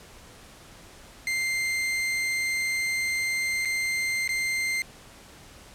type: tone with dropouts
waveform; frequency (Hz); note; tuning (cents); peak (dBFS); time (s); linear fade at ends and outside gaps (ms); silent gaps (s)
40% pulse; 2093; C7; 0; -24; 1.27-4.82; 1; 3.65-3.655 / 4.277-4.291
effects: pink hiss -49 dBFS RMS until 5.74 s + low-pass 11000 Hz 12 dB/octave